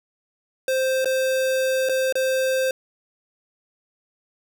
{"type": "tone with dropouts", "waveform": "square", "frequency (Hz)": 523.3, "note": "C5", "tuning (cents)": 0, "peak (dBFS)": -20, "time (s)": [0.68, 2.71], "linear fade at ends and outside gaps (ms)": 2, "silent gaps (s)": [[1.046, 1.056], [1.889, 1.894], [2.125, 2.154]], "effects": []}